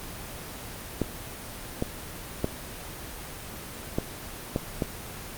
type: clicks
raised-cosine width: 2 ms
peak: -11 dBFS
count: 6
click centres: 1.017 / 1.824 / 2.444 / 3.985 / 4.561 / 4.822 s
effects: pink hiss -39 dBFS RMS until 5.37 s + Opus 24 kbps